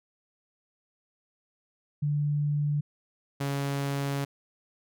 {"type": "tone pair in turn", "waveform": ["sine", "sawtooth"], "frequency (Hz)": [146.83, 139.89], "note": ["D3", "C#3"], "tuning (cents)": [0, 16], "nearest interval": "minor second", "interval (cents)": 84, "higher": "first", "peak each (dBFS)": -24, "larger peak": "neither", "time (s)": [[2.02, 2.81], [3.4, 4.25]], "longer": "second", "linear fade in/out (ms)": 10, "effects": []}